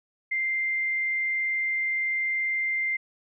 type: tone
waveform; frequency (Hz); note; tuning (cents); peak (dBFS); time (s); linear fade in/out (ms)
sine; 2093; C7; 0; -24; 0.31-2.97; 10
effects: none